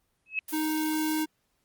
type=tone with exponential growth; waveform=sine; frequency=2578 Hz; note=E7; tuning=39 cents flat; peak=-22 dBFS; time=0.26-0.39 s; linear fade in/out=1 ms; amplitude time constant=27 ms
type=noise; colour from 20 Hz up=blue; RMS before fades=-38 dBFS; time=0.48-1.23 s; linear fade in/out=5 ms
type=tone; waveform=square; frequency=311.1 Hz; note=D#4; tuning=in tune; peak=-27 dBFS; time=0.52-1.26 s; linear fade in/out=20 ms
effects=pink hiss -74 dBFS RMS until 1.64 s + Opus 24 kbps